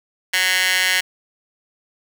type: tone with high-pass filter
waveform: 15% pulse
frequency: 185 Hz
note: F#3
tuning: in tune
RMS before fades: -18 dBFS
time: 0.33-1.01 s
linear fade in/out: 10 ms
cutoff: 2100 Hz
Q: 2
effects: none